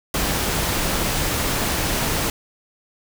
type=noise; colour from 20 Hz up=pink; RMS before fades=-22 dBFS; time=0.14-2.3 s; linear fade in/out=2 ms; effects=none